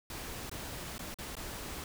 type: noise with dropouts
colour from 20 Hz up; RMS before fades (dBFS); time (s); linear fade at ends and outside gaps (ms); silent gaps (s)
pink; -42; 0.1-1.84; 2; 0.496-0.514 / 0.981-0.992 / 1.143-1.186 / 1.353-1.367
effects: none